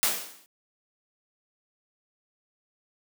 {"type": "noise with exponential decay", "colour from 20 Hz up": "white", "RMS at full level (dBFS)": -21, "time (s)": [0.03, 0.46], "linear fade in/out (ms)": 0, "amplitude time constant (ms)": 93, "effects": ["high-pass 200 Hz 12 dB/octave"]}